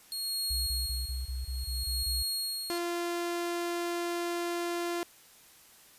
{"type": "tone with tremolo", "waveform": "sawtooth", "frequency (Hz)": 4294, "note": "C8", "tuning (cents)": 44, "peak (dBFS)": -27, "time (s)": [0.12, 2.78], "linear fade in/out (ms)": 0, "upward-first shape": "sine", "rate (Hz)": 0.6, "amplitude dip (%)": 85}
{"type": "tone bursts", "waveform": "sine", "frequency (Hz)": 64.2, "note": "C2", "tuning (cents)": -32, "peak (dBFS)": -32, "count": 9, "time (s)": [0.5, 2.23], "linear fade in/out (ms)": 10, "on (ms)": 170, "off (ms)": 25}
{"type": "tone", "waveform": "sawtooth", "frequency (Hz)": 345.4, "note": "F4", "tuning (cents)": -19, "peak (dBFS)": -27, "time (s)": [2.7, 5.03], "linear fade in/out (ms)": 0}
{"effects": ["white hiss -57 dBFS RMS until 5.98 s", "resampled to 32000 Hz"]}